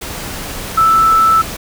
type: tone in noise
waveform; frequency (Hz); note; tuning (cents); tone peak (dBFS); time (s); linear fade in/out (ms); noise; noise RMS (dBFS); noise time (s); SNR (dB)
sine; 1318.5; E6; 0; -7; 0.77-1.42; 10; pink; -25; 0.01-1.57; +15
effects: none